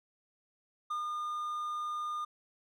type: tone with ADSR envelope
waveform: triangle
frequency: 1214 Hz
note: D#6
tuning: 43 cents flat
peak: -30 dBFS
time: 0.9-2.25 s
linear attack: 10 ms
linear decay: 120 ms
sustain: -2 dB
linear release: 8 ms
effects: none